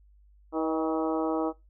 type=harmonic tone with a mistuned harmonic; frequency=160 Hz; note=D#3; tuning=49 cents sharp; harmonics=2 / 3 / 4 / 5 / 6 / 7 / 8; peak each=-28 / -32 / -34 / -36 / -38 / -39 / -40 dBFS; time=0.52-1.53 s; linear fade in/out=50 ms; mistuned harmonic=4; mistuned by=-31 cents; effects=noise-tail reverb RT60 0.2 s tail -19 dB re dry + added 50 Hz sine -55 dBFS peak until 1.69 s